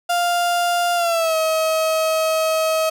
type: tone with pitch glide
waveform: 35% pulse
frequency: 699 to 637.3 Hz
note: F5 to D#5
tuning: +1 to +41 cents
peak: -15 dBFS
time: 0.09-2.9 s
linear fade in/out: 10 ms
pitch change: -160 cents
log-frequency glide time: 0.95-1.36 s
effects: none